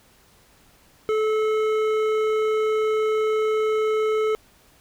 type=tone with hard clipping; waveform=sine; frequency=433.5 Hz; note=A4; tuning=26 cents flat; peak=-21 dBFS; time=1.09-4.35 s; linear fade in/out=0 ms; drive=11 dB; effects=pink hiss -56 dBFS RMS until 4.8 s